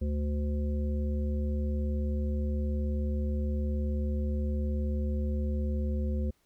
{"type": "harmonic tone", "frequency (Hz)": 73.42, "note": "D2", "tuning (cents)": 0, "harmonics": [1, 3, 5, 7], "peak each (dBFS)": [-28, -35, -43, -42], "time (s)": [0.01, 6.31], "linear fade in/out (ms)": 10, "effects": ["pink hiss -71 dBFS RMS until 6.45 s"]}